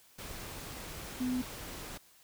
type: tone in noise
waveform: sine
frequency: 252.3 Hz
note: B3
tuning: 37 cents sharp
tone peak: -30 dBFS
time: 1.2-1.42 s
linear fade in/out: 10 ms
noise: pink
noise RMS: -44 dBFS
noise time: 0.18-1.98 s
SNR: +11 dB
effects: white hiss -62 dBFS RMS until 2.23 s